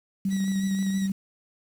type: tone with tremolo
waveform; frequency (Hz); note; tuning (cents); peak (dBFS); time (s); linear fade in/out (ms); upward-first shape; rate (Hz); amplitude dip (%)
sine; 193.7; G3; -20; -22; 0.25-1.12; 5; square; 13; 25
type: tone with vibrato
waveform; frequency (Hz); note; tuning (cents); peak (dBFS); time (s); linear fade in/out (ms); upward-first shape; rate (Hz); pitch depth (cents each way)
10% pulse; 1921; B6; -48; -28; 0.3-1.08; 20; triangle; 6.3; 38
effects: low-pass 9000 Hz 12 dB/octave + 8-bit